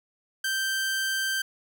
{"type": "tone", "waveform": "sawtooth", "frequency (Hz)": 1564, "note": "G6", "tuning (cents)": -4, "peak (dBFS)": -22, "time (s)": [0.44, 1.42], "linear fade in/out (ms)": 5, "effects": []}